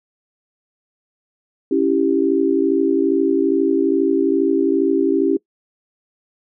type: chord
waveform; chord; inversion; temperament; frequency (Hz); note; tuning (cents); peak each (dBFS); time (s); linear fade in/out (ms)
sine; C# diminished; none; equal; 277.2 / 329.6 / 392; C#4 / E4 / G4; 0 / 0 / 0; -18; 1.71-5.37; 5
effects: noise-tail reverb RT60 0.1 s tail -22 dB re dry